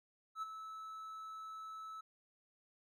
triangle tone with ADSR envelope, 1305 Hz, E6, 18 cents flat, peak -35 dBFS, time 0.35-2.01 s, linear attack 73 ms, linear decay 20 ms, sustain -9 dB, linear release 7 ms, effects none

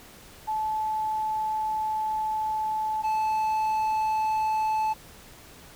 sine / triangle tone pair in turn, 867 / 870.2 Hz, A5 / A5, -26 / -19 cents, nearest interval unison, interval 7 cents, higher second, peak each -25 / -21 dBFS, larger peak second, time 0.47-3.03 / 3.03-4.94 s, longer first, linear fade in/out 20 ms, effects pink hiss -49 dBFS RMS until 5.75 s

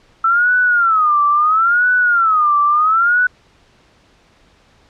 sine tone with vibrato, 1318.5 Hz, E6, in tune, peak -10 dBFS, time 0.24-3.27 s, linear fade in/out 5 ms, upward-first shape sine, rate 0.74 Hz, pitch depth 210 cents each way, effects pink hiss -52 dBFS RMS until 4.89 s + low-pass 5000 Hz 12 dB/octave

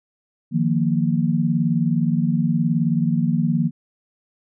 sine chord, Eb suspended second, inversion none, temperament equal, 155.56 / 174.61 / 233.1 Hz, Eb3 / F3 / Bb3, 0 / 0 / 0 cents, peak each -21 dBFS, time 0.51-3.71 s, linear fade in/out 50 ms, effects none

